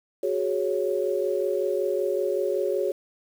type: chord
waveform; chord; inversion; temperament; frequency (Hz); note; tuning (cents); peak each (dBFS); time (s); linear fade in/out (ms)
sine; F# suspended second; none; equal; 370 / 415.3 / 554.4; F#4 / G#4 / C#5; 0 / 0 / 0; -27; 0.23-2.92; 5
effects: 8-bit